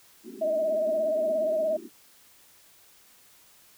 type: band-pass noise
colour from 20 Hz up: pink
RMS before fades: -42 dBFS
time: 0.23-1.9 s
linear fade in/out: 50 ms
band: 210 to 400 Hz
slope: 96 dB/octave
type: tone with vibrato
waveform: sine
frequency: 629 Hz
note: D#5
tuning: 19 cents sharp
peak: -23 dBFS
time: 0.41-1.77 s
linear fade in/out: 10 ms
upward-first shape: sine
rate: 17 Hz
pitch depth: 53 cents each way
effects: white hiss -57 dBFS RMS until 3.77 s